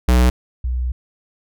square / sine tone pair in turn, 61.74 / 62.04 Hz, B1 / B1, 0 / +9 cents, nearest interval unison, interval 9 cents, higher second, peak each -11 / -18 dBFS, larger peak first, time 0.08-0.3 / 0.64-0.92 s, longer second, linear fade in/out 5 ms, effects none

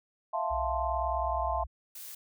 sine chord, F major seventh, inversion third, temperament equal, 659.3 / 698.5 / 880 / 1046.5 Hz, E5 / F5 / A5 / C6, 0 / 0 / 0 / 0 cents, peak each -34 dBFS, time 0.33-1.64 s, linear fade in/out 10 ms
sine tone with vibrato, 63.7 Hz, C2, 46 cents flat, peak -35 dBFS, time 0.5-1.67 s, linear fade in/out 20 ms, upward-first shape triangle, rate 9.5 Hz, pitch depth 74 cents each way
blue noise, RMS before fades -44 dBFS, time 1.95-2.15 s, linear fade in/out 5 ms
effects none

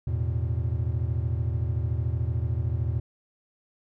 triangle chord, E suspended fourth, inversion none, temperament equal, 82.41 / 110 / 123.47 Hz, E2 / A2 / B2, 0 / 0 / 0 cents, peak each -26 / -27 / -28 dBFS, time 0.07-3 s, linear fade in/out 5 ms, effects none

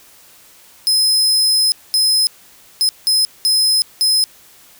sawtooth tone bursts at uneven times, 5100 Hz, D#8, 42 cents sharp, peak -9 dBFS, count 6, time 0.87-1.72 / 1.94-2.27 / 2.81-2.89 / 3.07-3.25 / 3.45-3.82 / 4.01-4.24 s, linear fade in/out 0 ms, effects white hiss -46 dBFS RMS until 4.79 s

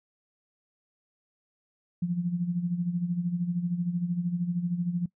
sine tone with tremolo, 174.9 Hz, F3, 3 cents sharp, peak -23 dBFS, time 2.02-5.06 s, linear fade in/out 5 ms, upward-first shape sine, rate 13 Hz, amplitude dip 65%, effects noise-tail reverb RT60 0.1 s tail -21 dB re dry

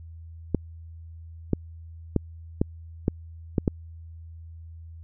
clicks, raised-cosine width 3 ms, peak -8 dBFS, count 7, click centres 0.547 / 1.533 / 2.163 / 2.615 / 3.081 / 3.582 / 3.678 s, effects added 82 Hz sine -40 dBFS peak until 5.03 s

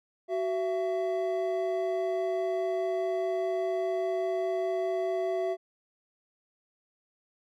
triangle tone pair together, 375.4 / 668.9 Hz, F#4 / E5, +25 / +25 cents, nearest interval minor seventh, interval 1000 cents, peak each -28 dBFS, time 0.28-5.57 s, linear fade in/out 50 ms, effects none

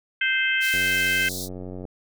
harmonic tone, 521 Hz, C5, 7 cents flat, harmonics 3 / 4 / 5 / 6, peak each -23 / -25 / -27 / -29 dBFS, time 0.21-1.29 s, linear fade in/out 5 ms
pink high-pass noise, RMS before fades -33 dBFS, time 0.6-1.49 s, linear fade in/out 50 ms, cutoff 3700 Hz, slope 96 dB/octave
click train, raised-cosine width 2 ms, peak -23 dBFS, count 103, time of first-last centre 0.74-1.852 s, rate 91.7 Hz
effects none

